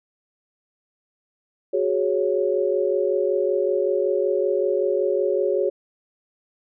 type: chord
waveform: sine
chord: F# suspended second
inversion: none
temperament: equal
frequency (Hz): 370 / 415.3 / 554.4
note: F#4 / G#4 / C#5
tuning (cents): 0 / 0 / 0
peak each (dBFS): -23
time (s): 1.73-5.7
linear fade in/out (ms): 10
effects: none